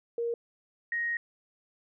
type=tone pair in turn; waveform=sine; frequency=468.6 / 1874.4 Hz; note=A#4 / A#6; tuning=+9 / +9 cents; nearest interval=2 octaves; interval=2400 cents; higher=second; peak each=-28 / -28 dBFS; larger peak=neither; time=0.18-0.34 / 0.92-1.17 s; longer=second; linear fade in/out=2 ms; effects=none